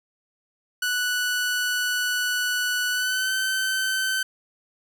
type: tone with pitch glide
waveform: sawtooth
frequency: 1480 to 1534.8 Hz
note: F#6 to G6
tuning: 0 to -37 cents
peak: -19 dBFS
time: 0.82-4.23 s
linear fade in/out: 5 ms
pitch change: +63 cents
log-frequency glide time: 2.9-3.34 s
effects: none